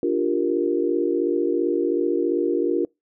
sine chord, G minor seventh, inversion second, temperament equal, 293.7 / 349.2 / 392 / 466.2 Hz, D4 / F4 / G4 / Bb4, 0 / 0 / 0 / 0 cents, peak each -25 / -22 / -27 / -25 dBFS, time 0.03-2.85 s, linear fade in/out 2 ms, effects noise-tail reverb RT60 0.2 s tail -26 dB re dry

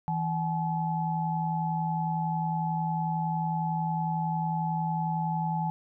sine tone cluster, 163.4 / 765 / 856 Hz, E3 / G5 / A5, -15 / -42 / -48 cents, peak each -29 / -37 / -30 dBFS, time 0.08-5.7 s, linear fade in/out 0 ms, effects none

